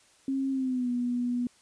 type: tone with pitch glide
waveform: sine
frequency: 269.3 to 244.1 Hz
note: C#4 to B3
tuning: -50 to -20 cents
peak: -26 dBFS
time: 0.28-1.47 s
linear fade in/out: 2 ms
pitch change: -170 cents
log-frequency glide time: 0.51-0.9 s
effects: white hiss -61 dBFS RMS until 1.61 s + resampled to 22050 Hz